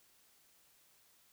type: silence
effects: white hiss -68 dBFS RMS until 1.32 s